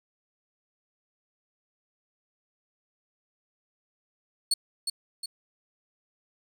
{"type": "tone with echo", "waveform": "30% pulse", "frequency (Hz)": 4386, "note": "C#8", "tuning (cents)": -19, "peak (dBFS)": -18, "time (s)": [4.51, 4.54], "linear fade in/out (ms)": 5, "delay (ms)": 360, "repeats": 2, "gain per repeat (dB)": -6, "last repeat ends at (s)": 5.26, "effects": []}